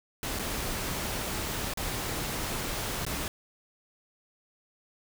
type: noise with dropouts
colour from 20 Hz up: pink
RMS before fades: -33 dBFS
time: 0.23-3.28 s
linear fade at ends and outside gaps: 1 ms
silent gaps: 0.389-0.394 / 1.737-1.773 / 3.051-3.065 s
effects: none